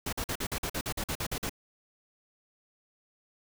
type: noise bursts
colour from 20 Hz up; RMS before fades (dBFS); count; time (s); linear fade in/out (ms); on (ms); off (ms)
pink; -33; 13; 0.06-1.495; 5; 67; 47
effects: none